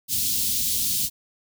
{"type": "band-stop noise", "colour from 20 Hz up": "white", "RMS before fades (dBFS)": -24, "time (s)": [0.08, 1.1], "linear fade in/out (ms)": 50, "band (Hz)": [260, 3400], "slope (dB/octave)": 24, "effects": []}